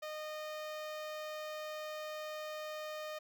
sawtooth tone with notch filter, 614 Hz, D#5, 23 cents flat, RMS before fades -43 dBFS, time 0.02-3.19 s, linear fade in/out 10 ms, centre 9400 Hz, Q 1.1, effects none

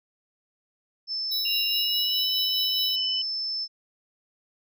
sine tone, 5274 Hz, E8, in tune, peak -27 dBFS, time 1.07-3.68 s, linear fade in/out 50 ms
square tone with tremolo, 3922 Hz, B7, 13 cents flat, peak -27 dBFS, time 1.31-2.96 s, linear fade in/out 10 ms, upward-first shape sine, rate 4.8 Hz, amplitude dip 45%
sine tone with pitch glide, 2794 to 2995 Hz, F7 to F#7, 0 to +20 cents, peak -26 dBFS, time 1.45-3.22 s, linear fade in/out 5 ms, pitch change +120 cents, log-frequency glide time 1.67-2.26 s
effects none

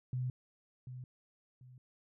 sine tone with echo, 126.5 Hz, B2, 42 cents sharp, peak -33 dBFS, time 0.13-0.3 s, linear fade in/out 2 ms, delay 740 ms, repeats 2, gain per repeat -10 dB, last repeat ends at 1.78 s, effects none

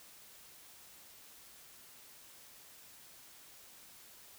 silence, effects white hiss -57 dBFS RMS until 4.38 s

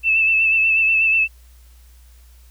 sine tone with vibrato, 2637 Hz, E7, in tune, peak -13 dBFS, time 0.03-1.28 s, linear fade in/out 50 ms, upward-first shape sine, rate 8.2 Hz, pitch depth 31 cents each way, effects added 60 Hz sine -44 dBFS peak until 2.5 s + white hiss -56 dBFS RMS until 2.5 s

